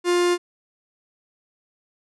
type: tone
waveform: 45% pulse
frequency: 352.4 Hz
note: F4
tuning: 16 cents sharp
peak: -17 dBFS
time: 0.04-0.38 s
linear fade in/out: 50 ms
effects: resampled to 24000 Hz